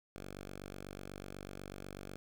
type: tone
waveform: 5% pulse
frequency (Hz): 48.09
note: G1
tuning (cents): -32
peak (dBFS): -34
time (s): 0.16-2.16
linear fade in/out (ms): 0
effects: none